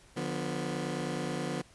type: chord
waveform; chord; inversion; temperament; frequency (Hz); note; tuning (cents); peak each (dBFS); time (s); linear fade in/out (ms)
20% pulse; B diminished; first; just; 148.16 / 177.8 / 246.9; D3 / F3 / B3; +16 / +31 / 0; -32; 0.16-1.62; 10
effects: pink hiss -59 dBFS RMS until 1.74 s + resampled to 24000 Hz